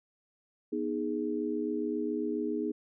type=chord; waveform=sine; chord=G# minor; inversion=first; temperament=equal with one note detuned; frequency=243.8 / 311.1 / 415.3 Hz; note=B3 / D#4 / G#4; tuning=-22 / 0 / 0 cents; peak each=-35 / -33 / -34 dBFS; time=0.72-2.72 s; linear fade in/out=10 ms; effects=none